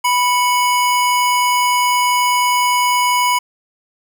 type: tone pair together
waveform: square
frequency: 987 / 2216 Hz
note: B5 / C#7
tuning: -1 / -1 cents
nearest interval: octave + major second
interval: 1400 cents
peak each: -14 / -21 dBFS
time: 0.04-3.39 s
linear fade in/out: 10 ms
effects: none